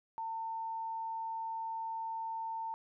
sine tone, 900 Hz, A5, 39 cents sharp, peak -36 dBFS, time 0.18-2.74 s, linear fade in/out 0 ms, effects 13-bit

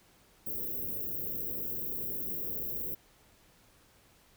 white band-stop noise, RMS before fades -36 dBFS, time 0.46-2.95 s, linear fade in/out 10 ms, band 520 to 14000 Hz, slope 48 dB/octave, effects pink hiss -63 dBFS RMS until 4.36 s

